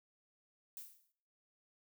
violet noise with exponential decay, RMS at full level -45 dBFS, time 0.77-1.12 s, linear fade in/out 1 ms, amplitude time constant 76 ms, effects noise-tail reverb RT60 0.7 s tail -23 dB re dry

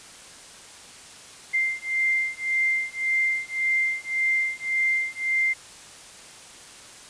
sine beating tone pair, 2093 / 2094.8 Hz, C7 / C7, 0 / +1 cents, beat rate 1.8 Hz, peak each -25 dBFS, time 1.53-5.54 s, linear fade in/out 20 ms, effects white hiss -45 dBFS RMS until 7.09 s + resampled to 22050 Hz

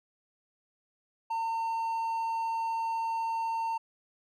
triangle tone, 908 Hz, A#5, 46 cents flat, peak -27 dBFS, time 1.3-3.78 s, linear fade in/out 10 ms, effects none

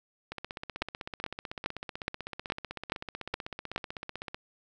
two click trains, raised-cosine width 0.3 ms, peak -13 / -21 dBFS, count 8 / 65, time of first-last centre 0.82-3.761 / 0.32-4.345 s, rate 2.38 / 15.9 Hz, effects none

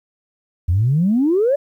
sine exponential sweep, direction up, 80.8 to 592 Hz, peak -12 dBFS, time 0.68-1.56 s, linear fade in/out 10 ms, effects tanh soft clip ceiling -8 dBFS + 9-bit

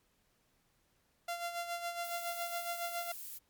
sawtooth tone with tremolo, 690 Hz, F5, 21 cents flat, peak -31 dBFS, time 1.28-3.12 s, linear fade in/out 5 ms, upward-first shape sine, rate 7.2 Hz, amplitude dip 60%
violet noise, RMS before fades -45 dBFS, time 2.03-3.39 s, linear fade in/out 20 ms
effects pink hiss -74 dBFS RMS until 3.49 s + MP3 96 kbps

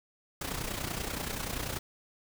pink noise with amplitude modulation, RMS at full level -33 dBFS, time 0.41-1.79 s, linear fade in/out 5 ms, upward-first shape sine, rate 30.4 Hz, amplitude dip 65%, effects none

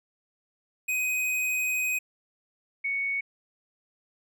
square / sine tone pair in turn, 2508 / 2223 Hz, D#7 / C#7, +13 / +4 cents, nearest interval major second, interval 209 cents, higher first, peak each -26 dBFS, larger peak neither, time 0.88-1.99 / 2.84-3.21 s, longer first, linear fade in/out 10 ms, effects none

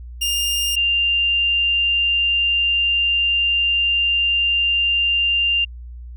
sawtooth / sine tone pair in turn, 2809 / 2791 Hz, F7 / F7, +9 / -2 cents, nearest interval unison, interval 11 cents, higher first, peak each -15 dBFS, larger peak neither, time 0.21-0.76 / 0.76-5.65 s, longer second, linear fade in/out 10 ms, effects added 60 Hz sine -32 dBFS peak until 6.16 s

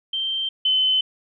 sine tone pair in turn, 3136 / 3047 Hz, G7 / G7, 0 / -50 cents, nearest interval unison, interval 50 cents, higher first, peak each -22 / -16 dBFS, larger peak second, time 0.13-0.49 / 0.65-1.01 s, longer neither, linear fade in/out 5 ms, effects none

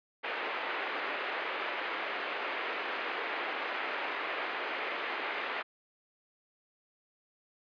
white band-pass noise, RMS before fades -36 dBFS, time 0.23-5.63 s, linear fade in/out 20 ms, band 340 to 2500 Hz, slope 24 dB/octave, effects resampled to 11025 Hz

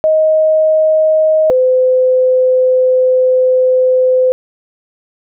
sine tone pair in turn, 627 / 511.3 Hz, D#5 / C5, +13 / -40 cents, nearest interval major third, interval 353 cents, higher first, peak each -7 dBFS, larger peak neither, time 0.04-1.5 / 1.5-4.32 s, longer second, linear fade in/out 0 ms, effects none

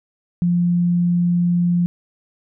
sine tone, 174.61 Hz, F3, in tune, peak -14 dBFS, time 0.42-1.86 s, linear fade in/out 0 ms, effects none

